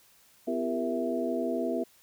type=tone cluster; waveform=sine; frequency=252.5 / 338.8 / 398.2 / 469.2 / 660 Hz; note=B3 / E4 / G4 / A#4 / E5; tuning=+39 / +48 / +27 / +11 / +2 cents; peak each=-32 / -34 / -36 / -35 / -33 dBFS; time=0.47-1.84 s; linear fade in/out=10 ms; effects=white hiss -61 dBFS RMS until 2.02 s